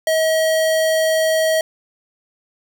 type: tone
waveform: square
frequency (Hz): 638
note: D#5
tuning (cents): +43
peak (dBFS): -15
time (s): 0.07-1.61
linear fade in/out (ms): 2
effects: none

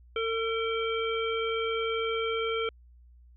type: harmonic tone with a mistuned harmonic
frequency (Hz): 451.5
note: A4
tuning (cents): +45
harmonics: 1 / 3 / 5 / 7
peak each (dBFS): -29 / -34 / -36 / -37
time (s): 0.16-2.69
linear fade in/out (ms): 2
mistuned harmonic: 5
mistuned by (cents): +38
effects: added 60 Hz sine -52 dBFS peak until 3.36 s

